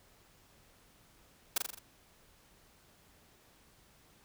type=noise with echo; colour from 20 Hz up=white; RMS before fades=-29 dBFS; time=1.56-1.58 s; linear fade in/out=5 ms; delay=42 ms; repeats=5; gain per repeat=-4 dB; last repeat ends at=1.79 s; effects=pink hiss -64 dBFS RMS until 4.24 s